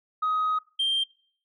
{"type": "tone pair in turn", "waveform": "sine", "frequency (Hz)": [1258, 3170], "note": ["D#6", "G7"], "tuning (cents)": [19, 19], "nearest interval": "octave + major third", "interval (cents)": 1600, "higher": "second", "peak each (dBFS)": [-21, -20], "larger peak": "second", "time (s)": [[0.22, 0.59], [0.79, 1.04]], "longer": "first", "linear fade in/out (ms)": 10, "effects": ["noise-tail reverb RT60 0.5 s tail -24 dB re dry", "tanh soft clip ceiling -20 dBFS"]}